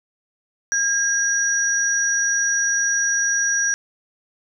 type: tone pair together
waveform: sine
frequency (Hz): 1620 / 5791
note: G#6 / F#8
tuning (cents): -43 / -38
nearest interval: octave + minor seventh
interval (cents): 2205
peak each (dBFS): -20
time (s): 0.72-3.74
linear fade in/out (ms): 0
effects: none